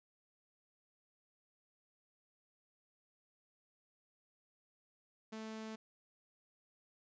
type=tone; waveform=sawtooth; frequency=219.7 Hz; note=A3; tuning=2 cents flat; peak=-40 dBFS; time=5.32-5.76 s; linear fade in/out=10 ms; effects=resampled to 16000 Hz